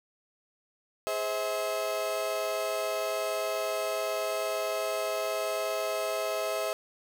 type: chord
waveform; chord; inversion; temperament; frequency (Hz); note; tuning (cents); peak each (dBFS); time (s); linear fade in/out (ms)
35% pulse; Ab augmented; none; equal with one note detuned; 415.3 / 523.3 / 644.2; Ab4 / C5 / E5; 0 / 0 / -40; -35 / -34 / -29; 1.07-6.73; 0
effects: none